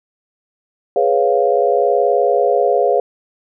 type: chord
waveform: sine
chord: C# dominant seventh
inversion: second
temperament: equal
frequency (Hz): 415.3 / 493.9 / 554.4 / 698.5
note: G#4 / B4 / C#5 / E#5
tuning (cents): 0 / 0 / 0 / 0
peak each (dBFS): -17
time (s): 0.96-3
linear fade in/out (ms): 2
effects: none